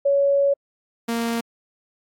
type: tone pair in turn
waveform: sine / sawtooth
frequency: 560 / 232 Hz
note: C#5 / A#3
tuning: +18 / -8 cents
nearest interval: octave + minor third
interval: 1526 cents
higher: first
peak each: -15 / -18 dBFS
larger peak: first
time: 0.05-0.54 / 1.08-1.41 s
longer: first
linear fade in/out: 10 ms
effects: AAC 48 kbps

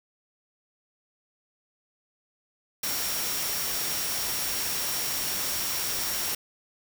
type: tone in noise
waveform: sine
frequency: 5588 Hz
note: F8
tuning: in tune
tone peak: -35 dBFS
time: 2.83-6.35 s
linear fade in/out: 5 ms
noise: white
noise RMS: -30 dBFS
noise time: 2.83-6.35 s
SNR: -8 dB
effects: none

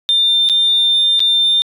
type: tone with dropouts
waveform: sine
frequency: 3601 Hz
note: A7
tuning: 39 cents sharp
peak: -9 dBFS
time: 0.09-1.62 s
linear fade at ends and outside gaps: 0 ms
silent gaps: 0.489-0.497 / 1.194-1.203 s
effects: tanh soft clip ceiling -6 dBFS

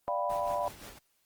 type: chord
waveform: sine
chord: G dominant seventh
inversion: second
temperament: equal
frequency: 587.3 / 698.5 / 784 / 987.8 Hz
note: D5 / F5 / G5 / B5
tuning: 0 / 0 / 0 / 0 cents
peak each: -33 / -34 / -38 / -33 dBFS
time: 0.08-0.68 s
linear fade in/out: 0 ms
type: noise with tremolo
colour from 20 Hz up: pink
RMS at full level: -45 dBFS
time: 0.29-0.99 s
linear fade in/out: 10 ms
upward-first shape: triangle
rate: 5.7 Hz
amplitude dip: 65%
effects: white hiss -73 dBFS RMS until 1.25 s + Opus 24 kbps

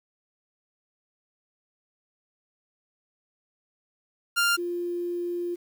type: tone pair in turn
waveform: sawtooth / sine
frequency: 1396.9 / 349.2 Hz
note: F6 / F4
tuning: 0 / 0 cents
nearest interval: 2 octaves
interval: 2400 cents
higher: first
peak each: -17 / -27 dBFS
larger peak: first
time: 4.36-4.57 / 4.57-5.56 s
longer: second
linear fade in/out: 20 ms
effects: 9-bit

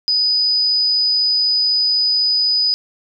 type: tone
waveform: sine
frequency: 4978 Hz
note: D#8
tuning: in tune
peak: -13 dBFS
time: 0.08-2.74 s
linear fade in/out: 0 ms
effects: none

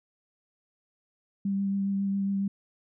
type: tone with vibrato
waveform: sine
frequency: 197.1 Hz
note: G3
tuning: 10 cents sharp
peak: -25 dBFS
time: 1.45-2.48 s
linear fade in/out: 5 ms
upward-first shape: triangle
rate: 7.3 Hz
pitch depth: 16 cents each way
effects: none

